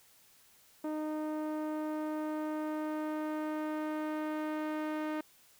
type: tone with low-pass filter sweep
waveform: sawtooth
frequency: 307.6 Hz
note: D#4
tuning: 20 cents flat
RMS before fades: -36 dBFS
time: 0.84-5.21 s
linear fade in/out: 5 ms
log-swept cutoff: 920 to 2000 Hz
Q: 0.84
effects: white hiss -63 dBFS RMS until 5.59 s